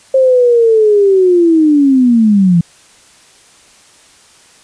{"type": "linear sweep", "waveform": "sine", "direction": "down", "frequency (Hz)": [534, 164.81], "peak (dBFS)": -5, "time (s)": [0.14, 2.61], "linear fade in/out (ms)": 5, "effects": ["white hiss -44 dBFS RMS until 4.63 s", "resampled to 22050 Hz"]}